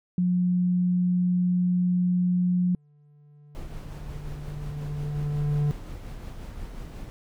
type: tone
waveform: sine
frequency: 179.3 Hz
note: F3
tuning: 46 cents sharp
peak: -20 dBFS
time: 0.18-2.75 s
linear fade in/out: 2 ms
type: tone with exponential growth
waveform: triangle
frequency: 146.83 Hz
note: D3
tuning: in tune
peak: -18 dBFS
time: 2.53-5.71 s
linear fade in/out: 0 ms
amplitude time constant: 690 ms
type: noise with tremolo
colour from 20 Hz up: brown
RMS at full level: -36 dBFS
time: 3.55-7.1 s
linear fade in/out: 0 ms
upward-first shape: sine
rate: 5.6 Hz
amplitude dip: 30%
effects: none